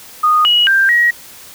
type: tone with pitch steps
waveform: sine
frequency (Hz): 1234 / 2909 / 1581 / 1901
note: D#6 / F#7 / G6 / A#6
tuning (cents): -15 / -30 / +14 / +33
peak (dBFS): -8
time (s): 0.23-1.11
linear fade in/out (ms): 10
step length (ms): 220
effects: white hiss -37 dBFS RMS until 1.54 s